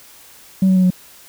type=tone with pitch steps; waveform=sine; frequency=190 / 187.49 / 185.02 / 182.58 Hz; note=F#3 / F#3 / F#3 / F#3; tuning=+46 / +23 / 0 / -23 cents; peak=-8 dBFS; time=0.62-0.904 s; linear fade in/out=5 ms; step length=71 ms; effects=tanh soft clip ceiling -8 dBFS + white hiss -44 dBFS RMS until 1.28 s